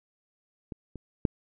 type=clicks; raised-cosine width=3 ms; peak=-24 / -27 / -10 dBFS; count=3; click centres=0.722 / 0.957 / 1.252 s; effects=none